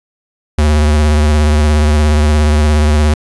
square tone with vibrato, 75.3 Hz, D2, 44 cents sharp, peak -8 dBFS, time 0.58-3.14 s, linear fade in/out 5 ms, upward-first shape triangle, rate 17 Hz, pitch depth 53 cents each way, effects resampled to 24000 Hz + 8-bit

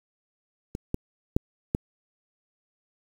clicks, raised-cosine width 3 ms, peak -19 / -13 / -7 / -10 dBFS, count 4, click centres 0.751 / 0.944 / 1.365 / 1.749 s, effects 7-bit

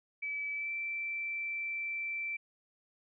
sine tone with pitch glide, 2299 to 2336 Hz, D7 to D7, -37 to -10 cents, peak -34 dBFS, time 0.22-2.37 s, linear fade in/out 10 ms, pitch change +27 cents, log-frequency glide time 0.53-0.71 s, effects none

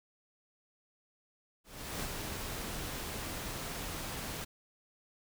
pink noise with ADSR envelope, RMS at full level -37 dBFS, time 1.64-4.45 s, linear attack 390 ms, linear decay 32 ms, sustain -3 dB, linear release 13 ms, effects none

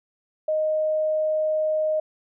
sine tone, 621 Hz, D#5, 3 cents flat, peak -20 dBFS, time 0.48-2 s, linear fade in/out 5 ms, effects none

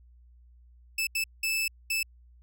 sawtooth tone bursts at uneven times, 2627 Hz, E7, 7 cents flat, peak -23 dBFS, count 4, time 0.98-1.07 / 1.15-1.24 / 1.43-1.68 / 1.9-2.03 s, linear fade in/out 5 ms, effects added 60 Hz sine -53 dBFS peak until 2.42 s

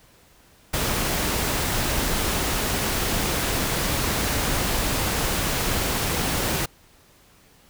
pink noise, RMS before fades -24 dBFS, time 0.73-6.66 s, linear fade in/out 10 ms, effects pink hiss -55 dBFS RMS until 7.69 s

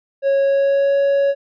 triangle tone with pitch glide, 550 to 557.7 Hz, C#5 to C#5, -14 to +10 cents, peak -11 dBFS, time 0.22-1.35 s, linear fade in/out 50 ms, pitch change +24 cents, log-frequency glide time 0.4-0.97 s, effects resampled to 11025 Hz

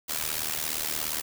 white noise with amplitude modulation, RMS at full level -27 dBFS, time 0.08-1.22 s, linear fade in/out 20 ms, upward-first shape sine, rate 77.2 Hz, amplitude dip 85%, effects none

